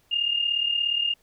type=tone pair together; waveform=sine; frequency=2792 / 2829 Hz; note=F7 / F7; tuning=-1 / +22 cents; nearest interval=unison; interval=23 cents; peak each=-28 / -23 dBFS; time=0.11-1.14 s; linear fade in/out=10 ms; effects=pink hiss -64 dBFS RMS until 1.22 s